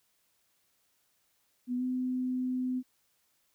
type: tone with pitch glide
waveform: sine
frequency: 247.4 to 254.1 Hz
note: B3 to B3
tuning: +3 to +49 cents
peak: -29 dBFS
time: 1.67-2.83 s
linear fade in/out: 50 ms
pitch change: +46 cents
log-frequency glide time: 1.77-1.83 s
effects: white hiss -73 dBFS RMS until 3.54 s